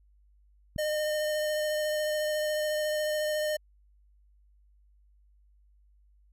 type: click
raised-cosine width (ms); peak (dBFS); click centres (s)
5; -24; 0.762
type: tone with vibrato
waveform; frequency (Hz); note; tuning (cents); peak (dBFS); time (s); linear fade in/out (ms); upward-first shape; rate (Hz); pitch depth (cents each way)
square; 609; D#5; -37; -28; 0.78-3.57; 10; triangle; 14; 15
effects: added 50 Hz sine -59 dBFS peak until 6.32 s